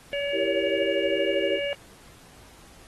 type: harmonic tone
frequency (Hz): 567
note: C#5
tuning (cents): +39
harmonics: 1 / 3 / 4 / 5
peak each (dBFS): -27 / -37 / -34 / -34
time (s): 0.13-1.73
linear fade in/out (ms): 0
type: chord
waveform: sine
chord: E diminished seventh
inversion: none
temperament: equal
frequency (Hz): 329.6 / 392 / 466.2 / 554.4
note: E4 / G4 / Bb4 / Db5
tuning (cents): 0 / 0 / 0 / 0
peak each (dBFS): -31 / -28 / -32 / -29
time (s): 0.32-1.6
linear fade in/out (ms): 50
effects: pink hiss -52 dBFS RMS until 2.87 s + AAC 32 kbps